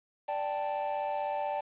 triangle chord, D suspended fourth, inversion none, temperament equal, 587.3 / 784 / 880 Hz, D5 / G5 / A5, 0 / 0 / 0 cents, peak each -33 dBFS, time 0.28-1.61 s, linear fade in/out 10 ms, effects resampled to 8000 Hz + 9-bit

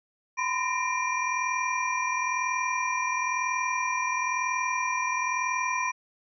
sine tone cluster, 986 / 1027 / 1840 / 2380 / 5760 Hz, B5 / C6 / A#6 / D7 / F#8, -3 / -33 / -23 / +22 / -47 cents, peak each -33 / -29 / -37 / -30 / -38 dBFS, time 0.37-5.92 s, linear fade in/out 20 ms, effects none

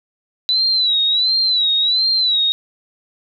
sine tone with vibrato, 3955 Hz, B7, 2 cents sharp, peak -13 dBFS, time 0.49-2.52 s, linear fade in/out 0 ms, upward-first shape sine, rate 1.4 Hz, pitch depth 100 cents each way, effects none

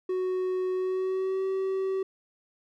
triangle tone with pitch glide, 370 to 382.6 Hz, F#4 to G4, 0 to -42 cents, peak -24 dBFS, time 0.09-2.03 s, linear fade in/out 5 ms, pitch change +58 cents, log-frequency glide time 0.73-1.45 s, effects none

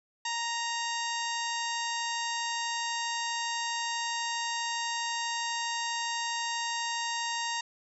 harmonic tone with a mistuned harmonic, 932.3 Hz, A#5, in tune, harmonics 1 / 2 / 3 / 4 / 5 / 6 / 7 / 8, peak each -34 / -37 / -39 / -40 / -41 / -42 / -42 / -43 dBFS, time 0.25-7.61 s, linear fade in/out 5 ms, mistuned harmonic 7, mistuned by -34 cents, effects none

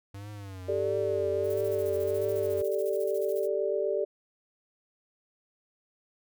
square tone with vibrato, 98 Hz, G2, in tune, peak -40 dBFS, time 0.14-2.62 s, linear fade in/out 5 ms, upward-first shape triangle, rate 1.5 Hz, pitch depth 130 cents each way
sine chord, G suspended second, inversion none, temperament equal, 392 / 440 / 587.3 Hz, G4 / A4 / D5, 0 / 0 / 0 cents, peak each -30 / -31 / -30 dBFS, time 0.68-4.05 s, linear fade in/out 10 ms
violet noise with tremolo, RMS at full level -46 dBFS, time 1.43-3.49 s, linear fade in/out 50 ms, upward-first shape square, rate 14 Hz, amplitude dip 70%
effects none

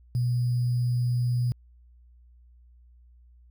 sine tone with sample-and-hold, 122.3 Hz, B2, 16 cents flat, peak -22 dBFS, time 0.15-1.52 s, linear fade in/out 0 ms, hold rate 4900 Hz, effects added 60 Hz sine -52 dBFS peak until 3.5 s

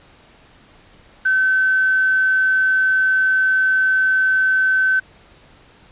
sine tone with quantisation, 1530 Hz, G6, 42 cents flat, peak -13 dBFS, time 1.25-5 s, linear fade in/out 10 ms, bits 6, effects pink hiss -49 dBFS RMS until 5.91 s + resampled to 8000 Hz

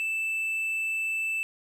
triangle tone, 2643 Hz, E7, 4 cents sharp, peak -25 dBFS, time 0-1.43 s, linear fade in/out 0 ms, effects none

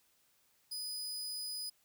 sawtooth tone, 4978 Hz, D#8, in tune, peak -36 dBFS, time 0.71-1.7 s, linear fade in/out 10 ms, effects white hiss -72 dBFS RMS until 1.84 s

